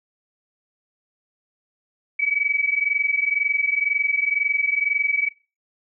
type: tone pair together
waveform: sine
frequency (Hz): 2267 / 2289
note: C#7 / D7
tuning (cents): +38 / -45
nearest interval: unison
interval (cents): 17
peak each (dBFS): -22 / -21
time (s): 2.19-5.29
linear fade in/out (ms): 10
effects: noise-tail reverb RT60 0.3 s tail -19 dB re dry